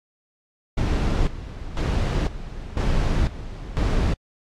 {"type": "noise with tremolo", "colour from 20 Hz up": "brown", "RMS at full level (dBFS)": -20, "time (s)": [0.77, 4.14], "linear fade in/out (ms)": 10, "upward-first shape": "square", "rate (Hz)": 1, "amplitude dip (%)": 80, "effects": ["low-pass 6000 Hz 12 dB/octave", "AAC 64 kbps"]}